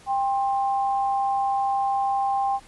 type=tone pair together; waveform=sine; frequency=793.4 / 1059 Hz; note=G5 / C6; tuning=+21 / +21 cents; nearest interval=perfect fourth; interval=500 cents; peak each=-21 / -30 dBFS; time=0.06-2.6 s; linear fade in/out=50 ms; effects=pink hiss -51 dBFS RMS until 2.67 s + resampled to 24000 Hz